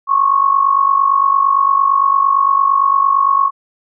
sine tone with amplitude modulation, 1100 Hz, C#6, 14 cents flat, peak -6 dBFS, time 0.07-3.51 s, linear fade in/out 50 ms, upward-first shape sine, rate 48.8 Hz, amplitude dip 75%, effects none

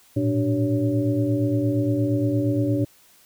sine tone cluster, 109.2 / 117.8 / 292.9 / 381.3 / 561 Hz, A2 / A#2 / D4 / G4 / C#5, -13 / +19 / -5 / -48 / +21 cents, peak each -28 / -24 / -22 / -31 / -29 dBFS, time 0.16-2.85 s, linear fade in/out 10 ms, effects white hiss -55 dBFS RMS until 3.25 s

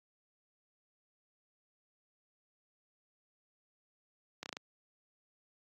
slowing click train, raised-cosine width 0.2 ms, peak -23 dBFS, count 5, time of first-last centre 4.43-4.569 s, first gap 29 ms, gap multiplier 1.12, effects high-pass 150 Hz 12 dB/octave + AAC 48 kbps

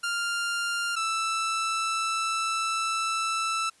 sawtooth tone pair in turn, 1396.9 / 1323.4 Hz, F6 / E6, 0 / +6 cents, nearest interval minor second, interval 94 cents, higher first, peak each -23 / -22 dBFS, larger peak second, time 0.03-0.96 / 0.96-3.7 s, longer second, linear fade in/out 10 ms, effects white hiss -60 dBFS RMS until 3.8 s + resampled to 24000 Hz

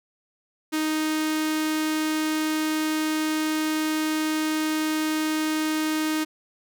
sawtooth tone with notch filter, 311.1 Hz, D#4, in tune, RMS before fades -25 dBFS, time 0.72-6.25 s, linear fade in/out 20 ms, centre 700 Hz, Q 1.3, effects none

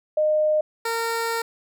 sine / 15% pulse tone pair in turn, 613 / 459.2 Hz, D#5 / A#4, -26 / -26 cents, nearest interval perfect fourth, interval 500 cents, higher first, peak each -17 / -17 dBFS, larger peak neither, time 0.17-0.61 / 0.85-1.42 s, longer second, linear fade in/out 5 ms, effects none

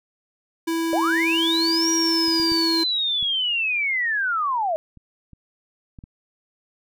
square tone, 329.6 Hz, E4, in tune, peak -22 dBFS, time 0.67-2.84 s, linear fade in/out 10 ms
sine linear two-way sweep, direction up then down, 554.4 to 5750 to 611 Hz, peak -20 dBFS, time 0.93-4.76 s, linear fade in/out 0 ms, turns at 1.9 s
clicks, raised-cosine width 5 ms, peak -33 / -28 / -25 / -28 / -34 / -33 / -28 / -28 dBFS, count 8, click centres 2.282 / 2.399 / 2.519 / 3.227 / 4.973 / 5.333 / 5.988 / 6.039 s
effects none

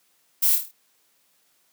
violet noise with echo, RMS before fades -20 dBFS, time 0.42-0.56 s, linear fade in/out 10 ms, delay 26 ms, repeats 6, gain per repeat -5 dB, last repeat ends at 0.716 s, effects white hiss -65 dBFS RMS until 1.72 s + high-pass 150 Hz 12 dB/octave

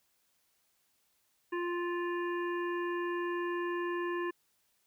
harmonic tone, 349.2 Hz, F4, in tune, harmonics 1 / 3 / 5 / 7 / 8, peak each -33 / -39 / -41 / -52 / -53 dBFS, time 1.52-4.31 s, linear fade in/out 10 ms, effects white hiss -74 dBFS RMS until 4.86 s

